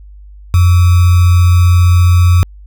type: tone with sample-and-hold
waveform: sine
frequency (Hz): 88.5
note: F2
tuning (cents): +23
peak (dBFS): -4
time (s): 0.54-2.43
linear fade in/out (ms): 0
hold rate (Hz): 1225
effects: added 50 Hz sine -32 dBFS peak until 2.66 s